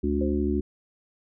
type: harmonic tone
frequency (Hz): 72.6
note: D2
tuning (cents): -19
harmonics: 1 / 3 / 4 / 5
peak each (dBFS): -28 / -28 / -28 / -28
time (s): 0.03-0.61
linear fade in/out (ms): 10
type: tone with exponential decay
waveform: sine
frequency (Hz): 523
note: C5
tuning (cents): -1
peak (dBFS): -28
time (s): 0.21-0.58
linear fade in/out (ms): 5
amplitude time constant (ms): 80
effects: none